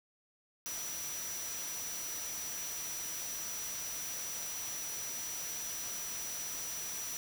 sine tone in noise, 5870 Hz, F#8, 15 cents flat, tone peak -40 dBFS, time 0.66-7.17 s, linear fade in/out 0 ms, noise white, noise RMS -43 dBFS, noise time 0.66-7.17 s, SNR 0 dB, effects none

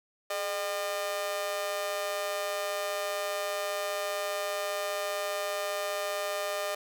sawtooth tone with amplitude modulation, 606 Hz, D#5, 46 cents flat, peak -23 dBFS, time 0.3-6.75 s, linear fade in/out 5 ms, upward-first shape sine, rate 185 Hz, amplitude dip 80%, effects none

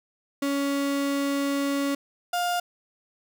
35% pulse tone pair in turn, 280 / 705.6 Hz, C#4 / F5, +18 / +18 cents, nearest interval octave + major third, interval 1600 cents, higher second, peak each -22 dBFS, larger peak neither, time 0.42-1.95 / 2.33-2.6 s, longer first, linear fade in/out 5 ms, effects none

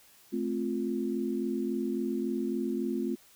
sine chord, F major, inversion first, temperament just, 218.3 / 261.9 / 349.2 Hz, A3 / C4 / F4, -13 / +2 / 0 cents, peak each -33 dBFS, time 0.32-3.16 s, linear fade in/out 20 ms, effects white hiss -59 dBFS RMS until 3.35 s

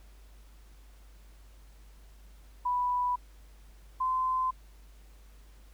sine tone pair in turn, 987.8 / 1030 Hz, B5 / C6, 0 / -28 cents, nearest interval minor second, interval 72 cents, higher second, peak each -26 dBFS, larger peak neither, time 2.65-3.16 / 4-4.51 s, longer neither, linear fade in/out 10 ms, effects added 50 Hz sine -51 dBFS peak until 5.73 s + pink hiss -63 dBFS RMS until 5.73 s

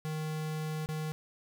square tone with dropouts, 155.56 Hz, D#3, in tune, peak -34 dBFS, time 0.05-1.12 s, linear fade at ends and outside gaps 0 ms, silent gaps 0.86-0.889 s, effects none

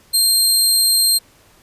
20% pulse tone, 4186 Hz, C8, in tune, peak -6 dBFS, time 0.13-1.19 s, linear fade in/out 20 ms, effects pink hiss -51 dBFS RMS until 1.62 s + resampled to 32000 Hz

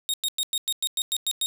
sawtooth tone bursts, 3729 Hz, A#7, in tune, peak -20 dBFS, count 10, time 0.09-1.46 s, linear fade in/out 0 ms, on 47 ms, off 100 ms, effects none

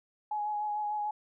sine tone with vibrato, 839 Hz, G#5, 17 cents sharp, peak -30 dBFS, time 0.31-1.11 s, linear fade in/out 5 ms, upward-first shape sine, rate 6.7 Hz, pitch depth 20 cents each way, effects none

